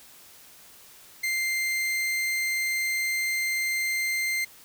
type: tone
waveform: 40% pulse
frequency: 2093 Hz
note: C7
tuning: in tune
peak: -24 dBFS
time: 1.23-4.45 s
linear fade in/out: 10 ms
effects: white hiss -51 dBFS RMS until 4.64 s